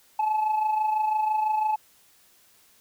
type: tone with amplitude modulation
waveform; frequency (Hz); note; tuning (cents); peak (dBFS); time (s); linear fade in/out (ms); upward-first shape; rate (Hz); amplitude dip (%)
sine; 861; A5; -38; -17; 0.19-1.76; 5; sine; 26; 60
effects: tanh soft clip ceiling -19 dBFS + white hiss -59 dBFS RMS until 2.8 s

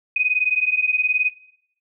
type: beating tone pair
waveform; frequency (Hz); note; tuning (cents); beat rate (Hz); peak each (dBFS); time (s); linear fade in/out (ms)
sine; 2489 / 2508; D#7 / D#7; 0 / +13; 19; -20; 0.16-1.3; 5
effects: noise-tail reverb RT60 0.7 s tail -19 dB re dry

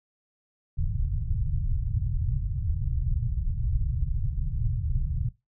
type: low-pass noise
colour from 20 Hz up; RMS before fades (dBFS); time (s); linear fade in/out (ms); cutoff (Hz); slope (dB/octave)
pink; -27; 0.77-5.29; 5; 140; 48
effects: noise-tail reverb RT60 0.2 s tail -17 dB re dry

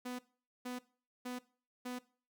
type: tone bursts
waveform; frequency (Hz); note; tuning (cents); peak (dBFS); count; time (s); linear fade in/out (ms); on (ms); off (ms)
sawtooth; 248.8; B3; +13; -36; 4; 0.05-1.99; 10; 140; 460
effects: noise-tail reverb RT60 0.4 s tail -19 dB re dry

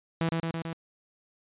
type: tone with echo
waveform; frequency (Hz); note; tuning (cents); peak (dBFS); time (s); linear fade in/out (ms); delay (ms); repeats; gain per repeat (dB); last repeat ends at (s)
sawtooth; 164.81; E3; 0; -21; 0.21-0.29; 0; 110; 4; -2; 0.73
effects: resampled to 8000 Hz

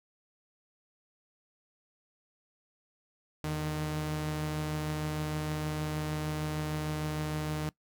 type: tone pair together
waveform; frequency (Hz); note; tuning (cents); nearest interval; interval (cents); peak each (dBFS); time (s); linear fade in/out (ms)
sawtooth; 79.7 / 152.9; D#2 / D#3; +42 / -30; major seventh; 1128; -37 / -28; 3.44-7.69; 0
effects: noise-tail reverb RT60 0.1 s tail -21 dB re dry

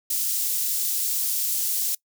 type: high-pass noise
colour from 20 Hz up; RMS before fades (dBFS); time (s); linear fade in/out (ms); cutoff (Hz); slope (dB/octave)
white; -25; 0.1-1.95; 5; 5800; 12
effects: noise-tail reverb RT60 0.1 s tail -23 dB re dry

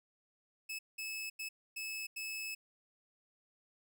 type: tone bursts at uneven times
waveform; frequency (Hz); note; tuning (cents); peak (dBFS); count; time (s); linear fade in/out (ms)
sawtooth; 2599; E7; -25; -36; 5; 0.69-0.79 / 0.98-1.3 / 1.39-1.49 / 1.76-2.07 / 2.16-2.55; 10
effects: none

